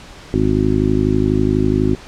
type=harmonic tone; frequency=52.1 Hz; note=G#1; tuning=6 cents sharp; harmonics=1 / 2 / 3 / 4 / 5 / 6 / 7; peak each=-22 / -20 / -22 / -23 / -18 / -21 / -19 dBFS; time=0.34-1.95 s; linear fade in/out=0 ms; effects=pink hiss -38 dBFS RMS until 2.07 s + low-pass 6000 Hz 12 dB/octave